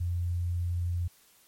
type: tone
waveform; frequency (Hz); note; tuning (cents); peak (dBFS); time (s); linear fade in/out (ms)
sine; 87.31; F2; 0; -27; 0-1.08; 10
effects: white hiss -61 dBFS RMS until 1.47 s + MP3 64 kbps